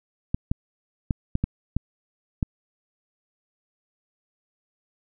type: clicks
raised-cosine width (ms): 5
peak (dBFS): -10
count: 7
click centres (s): 0.345 / 0.515 / 1.108 / 1.354 / 1.44 / 1.766 / 2.428
effects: none